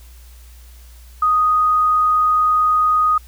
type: tone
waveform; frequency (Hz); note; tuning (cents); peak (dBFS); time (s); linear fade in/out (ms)
sine; 1244.5; D#6; 0; -12; 1.22-3.18; 5
effects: added 60 Hz sine -39 dBFS peak until 3.27 s + white hiss -50 dBFS RMS until 3.27 s